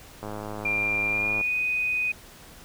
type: click train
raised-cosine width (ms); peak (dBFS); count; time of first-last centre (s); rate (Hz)
1; -21; 125; 0.23-1.411; 105
type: tone with pitch glide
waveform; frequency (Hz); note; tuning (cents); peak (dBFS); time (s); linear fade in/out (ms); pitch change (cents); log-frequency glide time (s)
sine; 2386 to 2492; D7 to D#7; +27 to +2; -23; 0.65-2.12; 5; +75; 1.09-1.56
effects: pink hiss -48 dBFS RMS until 2.64 s